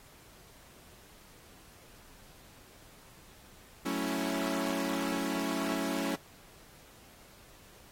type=chord; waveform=sawtooth; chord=F# minor seventh; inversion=none; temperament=equal; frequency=185 / 220 / 277.2 / 329.6 Hz; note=F#3 / A3 / C#4 / E4; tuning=0 / 0 / 0 / 0 cents; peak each=-35 / -34 / -30 / -33 dBFS; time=3.85-6.16 s; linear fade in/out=10 ms; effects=pink hiss -57 dBFS RMS until 7.91 s + AAC 48 kbps